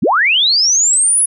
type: linear sweep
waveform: sine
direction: up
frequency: 118 to 10548 Hz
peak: -9 dBFS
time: 0.02-1.26 s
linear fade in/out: 10 ms
effects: none